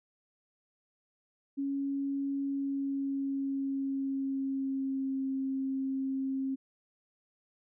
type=tone with pitch glide; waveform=sine; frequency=277.2 to 267.6 Hz; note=C#4 to C4; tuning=0 to +39 cents; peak=-30 dBFS; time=1.57-6.56 s; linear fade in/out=20 ms; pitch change=-61 cents; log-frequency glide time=2.43-5.25 s; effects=none